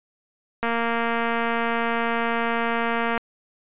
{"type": "click train", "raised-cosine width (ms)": 0.5, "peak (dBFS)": -10, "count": 592, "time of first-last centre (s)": [0.63, 3.177], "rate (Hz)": 232, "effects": ["resampled to 8000 Hz"]}